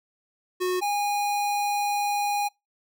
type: tone pair in turn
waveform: square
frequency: 365 / 819.4 Hz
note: F#4 / G#5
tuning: -24 / -24 cents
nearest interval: octave + major second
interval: 1400 cents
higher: second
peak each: -24 dBFS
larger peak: neither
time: 0.6-0.81 / 0.81-2.49 s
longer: second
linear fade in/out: 20 ms
effects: noise-tail reverb RT60 0.2 s tail -26 dB re dry